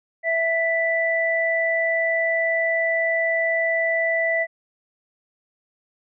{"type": "tone pair together", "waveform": "sine", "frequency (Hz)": [660.1, 1978], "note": ["E5", "B6"], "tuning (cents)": [2, 2], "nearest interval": "octave + perfect fifth", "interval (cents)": 1900, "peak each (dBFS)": [-22, -21], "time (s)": [0.23, 4.47], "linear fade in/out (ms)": 50, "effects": []}